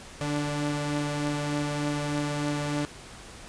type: tone pair together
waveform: sawtooth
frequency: 147.6 / 291.9 Hz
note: D3 / D4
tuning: +9 / -10 cents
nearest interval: octave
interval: 1181 cents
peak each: -26 dBFS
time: 0.21-2.85 s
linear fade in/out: 0 ms
effects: pink hiss -45 dBFS RMS until 3.48 s + resampled to 22050 Hz